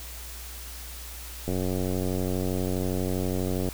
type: click train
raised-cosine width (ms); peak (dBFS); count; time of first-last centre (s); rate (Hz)
2; -16; 205; 1.48-3.688; 92.4
effects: added 60 Hz sine -40 dBFS peak until 3.73 s + white hiss -42 dBFS RMS until 3.73 s